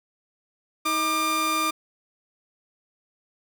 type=tone pair together; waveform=sawtooth; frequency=317 / 1196 Hz; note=D#4 / D6; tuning=+32 / +31 cents; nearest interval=octave + major seventh; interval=2299 cents; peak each=-26 / -19 dBFS; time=0.85-1.71 s; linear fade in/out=10 ms; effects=none